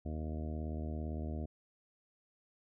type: harmonic tone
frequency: 77.7 Hz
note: D#2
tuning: 2 cents flat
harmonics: 1 / 2 / 3 / 4 / 5 / 6 / 7 / 8 / 9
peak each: -38 / -46 / -44 / -48 / -52 / -55 / -56 / -52 / -55 dBFS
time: 0.05-1.46 s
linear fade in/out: 10 ms
effects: none